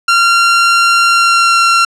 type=tone with pitch glide; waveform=sawtooth; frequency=1379 to 1367.9 Hz; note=F6 to F6; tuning=-22 to -36 cents; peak=-3 dBFS; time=0.08-1.85 s; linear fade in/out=5 ms; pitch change=-14 cents; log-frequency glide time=1.07-1.62 s; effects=low-pass 7000 Hz 12 dB/octave